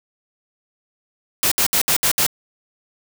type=noise bursts; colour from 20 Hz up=white; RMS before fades=-17 dBFS; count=6; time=1.43-2.265 s; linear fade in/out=0 ms; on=85 ms; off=65 ms; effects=none